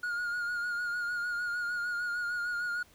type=tone with vibrato; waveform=triangle; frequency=1431 Hz; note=F6; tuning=42 cents sharp; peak=-29 dBFS; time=0.03-2.83 s; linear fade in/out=5 ms; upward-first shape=sine; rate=6.6 Hz; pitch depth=34 cents each way; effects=pink hiss -61 dBFS RMS until 2.94 s